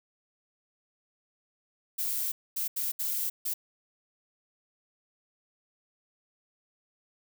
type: noise bursts at uneven times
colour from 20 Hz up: violet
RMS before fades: -31 dBFS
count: 5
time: 1.98-2.32 / 2.56-2.68 / 2.76-2.92 / 2.99-3.3 / 3.45-3.54 s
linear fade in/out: 10 ms
effects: none